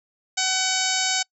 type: harmonic tone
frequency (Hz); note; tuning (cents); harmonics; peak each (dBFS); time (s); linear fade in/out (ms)
754; F#5; +32; 1 / 2 / 3 / 4 / 5 / 6 / 7 / 8 / 9 / 10; -30 / -30 / -30 / -30 / -30 / -30 / -30 / -30 / -30 / -30; 0.37-1.23; 10
effects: noise-tail reverb RT60 0.1 s tail -26 dB re dry